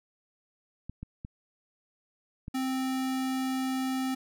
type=clicks; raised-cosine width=5 ms; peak=-26 dBFS; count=4; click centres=0.896 / 1.03 / 1.249 / 2.481 s
type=tone; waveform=square; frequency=261.6 Hz; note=C4; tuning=in tune; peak=-29 dBFS; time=2.54-4.15 s; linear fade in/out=10 ms
effects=none